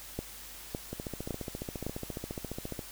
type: two click trains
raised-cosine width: 2 ms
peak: -23 / -20 dBFS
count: 28 / 4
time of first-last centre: 0.93-2.792 / 0.19-1.866 s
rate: 14.5 / 1.79 Hz
effects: added 49 Hz sine -55 dBFS peak until 2.91 s + white hiss -47 dBFS RMS until 2.91 s